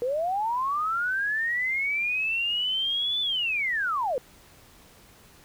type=linear two-way sweep; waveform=sine; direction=up then down; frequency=470.4 to 3520 to 470.4 Hz; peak=-24 dBFS; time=0.02-4.18 s; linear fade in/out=0 ms; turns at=3.21 s; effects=pink hiss -54 dBFS RMS until 5.44 s